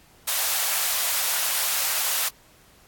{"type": "high-pass noise", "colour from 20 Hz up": "white", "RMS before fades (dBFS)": -24, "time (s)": [0.27, 2.29], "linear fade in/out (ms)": 10, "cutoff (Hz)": 610, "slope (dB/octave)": 24, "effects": ["pink hiss -55 dBFS RMS until 2.87 s", "AAC 64 kbps"]}